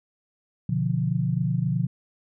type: chord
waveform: sine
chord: B diminished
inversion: none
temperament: equal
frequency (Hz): 123.47 / 146.83 / 174.61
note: B2 / D3 / F3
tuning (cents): 0 / 0 / 0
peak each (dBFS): -26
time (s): 0.69-1.87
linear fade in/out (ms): 5
effects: none